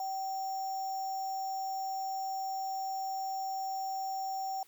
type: tone with sample-and-hold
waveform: sine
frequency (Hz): 770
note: G5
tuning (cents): -31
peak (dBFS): -33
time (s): 0-4.63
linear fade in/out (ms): 2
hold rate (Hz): 6300
effects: white hiss -63 dBFS RMS until 4.67 s